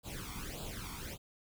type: noise with flanger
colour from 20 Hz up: pink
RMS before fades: -43 dBFS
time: 0.03-1.18 s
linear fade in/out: 50 ms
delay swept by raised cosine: 0.25 to 0.91 ms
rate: 1.7 Hz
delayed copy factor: +0.8
effects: none